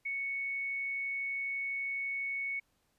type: tone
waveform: sine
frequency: 2217 Hz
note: C#7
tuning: in tune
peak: -33 dBFS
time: 0.05-2.6 s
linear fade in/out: 10 ms
effects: pink hiss -75 dBFS RMS until 2.98 s + resampled to 32000 Hz